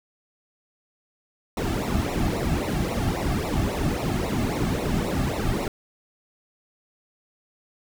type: noise with flanger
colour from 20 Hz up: brown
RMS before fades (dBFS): -25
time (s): 1.57-5.68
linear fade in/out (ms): 2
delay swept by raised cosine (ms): 0.61 to 2.11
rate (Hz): 3.7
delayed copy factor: -0.95
effects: none